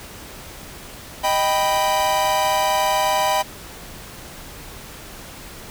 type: chord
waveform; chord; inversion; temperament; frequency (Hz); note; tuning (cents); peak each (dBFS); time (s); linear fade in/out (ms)
45% pulse; Eb augmented; none; equal; 622.3 / 784 / 987.8; Eb5 / G5 / B5; 0 / 0 / 0; -23 / -21 / -21; 1.23-3.43; 20
effects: pink hiss -38 dBFS RMS until 5.7 s